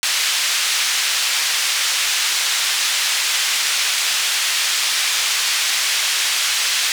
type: band-pass noise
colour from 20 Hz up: pink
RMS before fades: -19 dBFS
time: 0.03-6.92 s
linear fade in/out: 0 ms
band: 2300 to 7500 Hz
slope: 12 dB/octave
effects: none